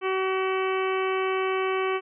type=harmonic tone; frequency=379 Hz; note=F#4; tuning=42 cents sharp; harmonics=1 / 2 / 3 / 4 / 5 / 6 / 7 / 8; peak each=-25 / -34 / -30 / -38 / -39 / -35 / -38 / -41 dBFS; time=0.01-2.01 s; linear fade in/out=50 ms; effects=none